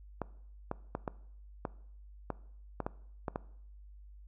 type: clicks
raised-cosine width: 1 ms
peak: -20 dBFS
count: 10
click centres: 0.217 / 0.714 / 0.951 / 1.078 / 1.652 / 2.303 / 2.803 / 2.865 / 3.282 / 3.359 s
effects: noise-tail reverb RT60 0.7 s tail -20 dB re dry + added 50 Hz sine -50 dBFS peak until 4.27 s